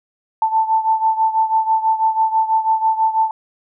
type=beating tone pair; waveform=sine; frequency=883 / 889.1 Hz; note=A5 / A5; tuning=+6 / +18 cents; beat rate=6.1 Hz; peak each=-15 / -19 dBFS; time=0.42-3.31 s; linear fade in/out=2 ms; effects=none